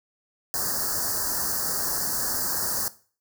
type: band-stop noise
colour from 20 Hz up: white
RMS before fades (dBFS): -27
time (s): 0.54-2.88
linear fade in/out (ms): 0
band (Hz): 1800 to 4400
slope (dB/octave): 96
effects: noise-tail reverb RT60 0.4 s tail -17 dB re dry